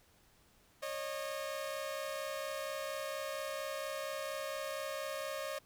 sawtooth tone pair together, 547.7 / 612 Hz, C#5 / D#5, -21 / -29 cents, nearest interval major second, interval 192 cents, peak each -37 / -37 dBFS, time 0.82-5.59 s, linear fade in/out 10 ms, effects pink hiss -67 dBFS RMS until 5.65 s

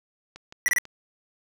click train, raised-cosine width 0.2 ms, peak -25 dBFS, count 4, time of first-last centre 0.36-0.853 s, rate 6.08 Hz
square tone bursts, 1951 Hz, B6, 22 cents flat, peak -20 dBFS, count 3, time 0.66-0.784 s, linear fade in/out 0 ms, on 22 ms, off 29 ms
effects none

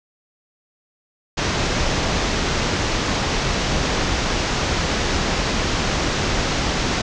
pink low-pass noise, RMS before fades -21 dBFS, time 1.37-7.02 s, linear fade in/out 10 ms, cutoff 6700 Hz, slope 48 dB/octave, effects none

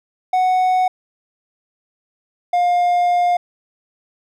triangle tone pair in turn, 740 / 708 Hz, F#5 / F5, 0 / +23 cents, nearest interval minor second, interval 77 cents, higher first, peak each -11 dBFS, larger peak neither, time 0.33-0.88 / 2.53-3.37 s, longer second, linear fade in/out 5 ms, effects none

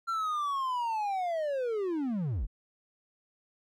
triangle linear sweep, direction down, 1371 to 33.18 Hz, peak -27 dBFS, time 0.07-2.47 s, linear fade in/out 20 ms, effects none

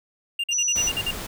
triangle tone bursts, 2800 Hz, F7, 4 cents sharp, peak -21 dBFS, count 8, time 0.39-1.11 s, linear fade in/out 5 ms, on 48 ms, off 48 ms
sine tone, 5920 Hz, F#8, in tune, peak -21 dBFS, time 0.51-0.9 s, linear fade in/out 20 ms
pink noise, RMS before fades -33 dBFS, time 0.75-1.27 s, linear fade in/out 10 ms
effects none

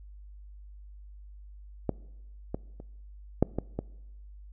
clicks, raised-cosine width 2 ms, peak -13 / -18 / -30 / -7 / -15 / -17 dBFS, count 6, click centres 1.893 / 2.545 / 2.801 / 3.426 / 3.586 / 3.79 s, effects noise-tail reverb RT60 1.0 s tail -22 dB re dry + added 50 Hz sine -45 dBFS peak until 4.52 s

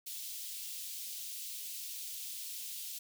white high-pass noise, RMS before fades -43 dBFS, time 0.06-2.99 s, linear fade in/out 10 ms, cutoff 2900 Hz, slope 24 dB/octave, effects none

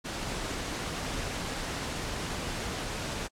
pink noise, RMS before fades -35 dBFS, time 0.04-3.28 s, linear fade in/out 20 ms, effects low-pass 8000 Hz 12 dB/octave + AAC 64 kbps

